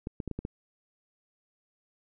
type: clicks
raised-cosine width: 3 ms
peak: -21 dBFS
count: 6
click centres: 0.071 / 0.202 / 0.277 / 0.313 / 0.39 / 0.451 s
effects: none